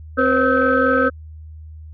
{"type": "tone cluster", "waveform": "sine", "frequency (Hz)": [262.3, 490.6, 535, 1291, 1544], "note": ["C4", "B4", "C5", "E6", "G6"], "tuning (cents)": [4, -12, 38, -37, -27], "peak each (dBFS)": -19, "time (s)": [0.17, 1.1], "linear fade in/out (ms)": 20, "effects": ["tanh soft clip ceiling -5 dBFS", "added 78 Hz sine -34 dBFS peak until 1.93 s"]}